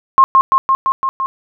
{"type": "tone with echo", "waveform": "sine", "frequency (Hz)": 1069, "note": "C6", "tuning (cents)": 37, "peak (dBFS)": -3, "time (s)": [0.18, 0.24], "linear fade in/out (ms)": 0, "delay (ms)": 170, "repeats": 6, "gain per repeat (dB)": -2, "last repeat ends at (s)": 1.26, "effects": []}